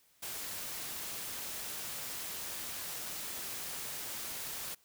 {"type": "noise", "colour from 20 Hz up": "white", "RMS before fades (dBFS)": -41, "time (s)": [0.22, 4.75], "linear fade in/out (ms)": 10, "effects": ["white hiss -68 dBFS RMS until 4.84 s"]}